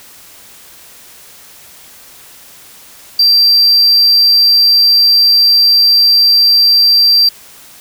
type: tone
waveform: triangle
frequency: 4706 Hz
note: D8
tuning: 3 cents sharp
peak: -4 dBFS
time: 3.19-7.29 s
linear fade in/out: 5 ms
effects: white hiss -38 dBFS RMS until 7.8 s